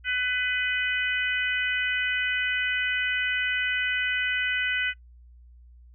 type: harmonic tone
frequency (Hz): 500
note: B4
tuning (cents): +21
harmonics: 3 / 4 / 5 / 6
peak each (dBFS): -27 / -29 / -31 / -33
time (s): 0.04-4.94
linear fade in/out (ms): 50
effects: noise-tail reverb RT60 0.1 s tail -23 dB re dry + added 60 Hz sine -48 dBFS peak until 5.94 s